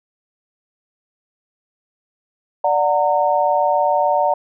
sine chord, D augmented, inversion none, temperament just, 587.3 / 734.2 / 917.7 Hz, D5 / F#5 / A#5, 0 / -14 / -27 cents, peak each -18 dBFS, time 2.64-4.34 s, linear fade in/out 5 ms, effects none

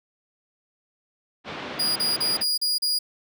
pink low-pass noise, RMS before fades -32 dBFS, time 1.44-2.45 s, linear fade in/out 50 ms, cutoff 3900 Hz, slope 24 dB/octave
40% pulse tone bursts, 4876 Hz, D#8, 36 cents flat, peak -20 dBFS, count 6, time 1.79-2.99 s, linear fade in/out 10 ms, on 170 ms, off 36 ms
effects high-pass 200 Hz 12 dB/octave

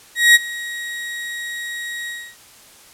35% pulse tone with ADSR envelope, 1895 Hz, A#6, 28 cents sharp, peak -4 dBFS, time 0.15-2.36 s, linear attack 200 ms, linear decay 27 ms, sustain -20 dB, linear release 280 ms, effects white hiss -46 dBFS RMS until 2.93 s + low-pass 12000 Hz 12 dB/octave

